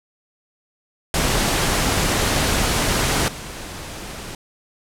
pink noise with level steps, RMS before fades -19 / -33 dBFS, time 1.14-4.35 s, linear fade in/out 2 ms, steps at 3.28 s, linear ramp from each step 2 ms, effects low-pass 11000 Hz 12 dB/octave

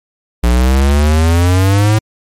square exponential sweep, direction up, 58.3 to 110 Hz, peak -8 dBFS, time 0.43-1.99 s, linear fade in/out 10 ms, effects MP3 64 kbps

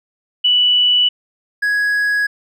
sine / triangle tone pair in turn, 2960 / 1666.5 Hz, F#7 / G#6, 0 / +5 cents, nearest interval minor seventh, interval 995 cents, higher first, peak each -10 / -12 dBFS, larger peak first, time 0.44-1.09 / 1.62-2.27 s, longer neither, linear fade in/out 10 ms, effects none

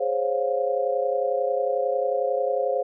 sine chord, Db major seventh, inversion second, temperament equal with one note detuned, 415.3 / 523.3 / 554.4 / 705.8 Hz, Ab4 / C5 / Db5 / F5, 0 / 0 / 0 / +18 cents, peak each -30 / -24 / -27 / -29 dBFS, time 0-2.83 s, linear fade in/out 10 ms, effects none

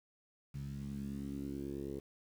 10% pulse tone with low-pass filter sweep, 69.3 Hz, C#2, in tune, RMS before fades -42 dBFS, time 0.54-2 s, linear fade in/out 10 ms, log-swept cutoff 150 to 430 Hz, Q 3.3, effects 10-bit

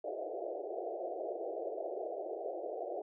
white band-pass noise, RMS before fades -40 dBFS, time 0.04-3.02 s, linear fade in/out 5 ms, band 340 to 730 Hz, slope 96 dB/octave, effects none

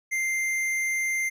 sine tone with tanh clipping, 2093 Hz, C7, in tune, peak -26 dBFS, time 0.11-1.3 s, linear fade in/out 20 ms, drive 14 dB, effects none

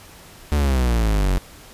45% pulse exponential sweep, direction down, 75.3 to 44.52 Hz, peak -16 dBFS, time 0.52-1.38 s, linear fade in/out 0 ms, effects pink hiss -44 dBFS RMS until 1.73 s + resampled to 32000 Hz

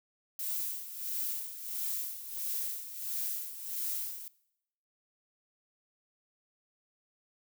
violet noise with tremolo, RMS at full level -34 dBFS, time 0.39-4.28 s, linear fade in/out 2 ms, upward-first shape sine, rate 1.5 Hz, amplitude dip 70%, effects noise-tail reverb RT60 0.8 s tail -21 dB re dry

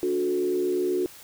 sine tone with frequency modulation, 363.6 Hz, F#4, 30 cents flat, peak -22 dBFS, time 0.03-1.06 s, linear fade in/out 0 ms, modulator 71.8 Hz, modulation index 0.73, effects white hiss -47 dBFS RMS until 1.23 s

